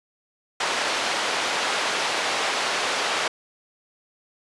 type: band-pass noise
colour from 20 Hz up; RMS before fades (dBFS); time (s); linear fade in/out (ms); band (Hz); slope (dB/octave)
pink; -25; 0.6-3.28; 5; 600 to 5100; 12
effects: resampled to 24000 Hz